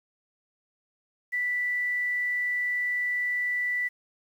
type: tone with quantisation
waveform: sine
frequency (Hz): 1971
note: B6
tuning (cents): -4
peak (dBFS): -25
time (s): 1.32-3.89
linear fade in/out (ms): 20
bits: 9
effects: none